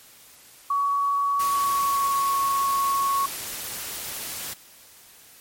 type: tone with pitch glide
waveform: sine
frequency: 1127 to 1105.1 Hz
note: C#6 to C#6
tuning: +28 to -6 cents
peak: -20 dBFS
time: 0.7-3.26 s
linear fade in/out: 5 ms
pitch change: -34 cents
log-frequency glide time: 1.37-2.36 s
type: noise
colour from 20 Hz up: white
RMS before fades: -33 dBFS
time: 1.39-4.54 s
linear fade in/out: 10 ms
effects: white hiss -50 dBFS RMS until 5.4 s + MP3 64 kbps